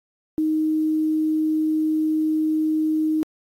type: tone with quantisation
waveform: sine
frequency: 312 Hz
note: D#4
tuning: 5 cents sharp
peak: -18 dBFS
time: 0.38-3.23 s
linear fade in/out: 0 ms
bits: 8
effects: AAC 48 kbps